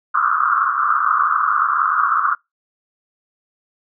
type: band-pass noise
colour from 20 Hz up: white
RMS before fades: -17 dBFS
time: 0.14-2.35 s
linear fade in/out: 10 ms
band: 1100 to 1400 Hz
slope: 96 dB/octave
effects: noise-tail reverb RT60 0.2 s tail -26 dB re dry